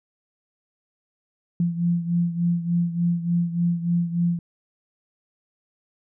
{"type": "beating tone pair", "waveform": "sine", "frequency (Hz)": [171.2, 174.6], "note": ["F3", "F3"], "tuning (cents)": [-34, 0], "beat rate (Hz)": 3.4, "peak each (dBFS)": [-21, -26], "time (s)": [1.6, 4.39], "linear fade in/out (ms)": 2, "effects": []}